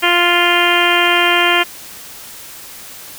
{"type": "harmonic tone", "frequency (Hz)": 349.2, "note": "F4", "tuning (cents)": 0, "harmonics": [1, 2, 3, 4, 5, 6, 7, 8, 9], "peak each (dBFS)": [-19, -19, -19, -19, -19, -19, -19, -19, -19], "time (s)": [0.02, 1.64], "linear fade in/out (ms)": 20, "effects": ["white hiss -34 dBFS RMS until 3.18 s"]}